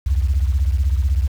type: beating tone pair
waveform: sine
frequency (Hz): 65.1 / 81.1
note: C2 / E2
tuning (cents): -8 / -28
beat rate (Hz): 16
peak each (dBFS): -15 / -19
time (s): 0.06-1.28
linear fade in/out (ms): 10
effects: tanh soft clip ceiling -9 dBFS + 7-bit